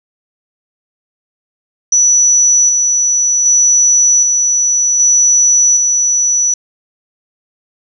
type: tone with tremolo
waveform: sine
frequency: 5920 Hz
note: F#8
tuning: in tune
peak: -6 dBFS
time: 1.92-6.54 s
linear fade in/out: 5 ms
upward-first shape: square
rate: 0.65 Hz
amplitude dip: 30%
effects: none